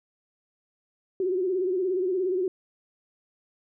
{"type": "tone with vibrato", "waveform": "sine", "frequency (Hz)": 370, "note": "F#4", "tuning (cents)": 0, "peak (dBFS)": -23, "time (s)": [1.2, 2.48], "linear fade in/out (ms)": 2, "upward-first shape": "sine", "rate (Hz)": 17, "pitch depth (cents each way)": 82, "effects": []}